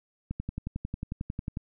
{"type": "click train", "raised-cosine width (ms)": 5, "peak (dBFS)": -20, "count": 15, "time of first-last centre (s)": [0.31, 1.571], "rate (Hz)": 11.1, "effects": []}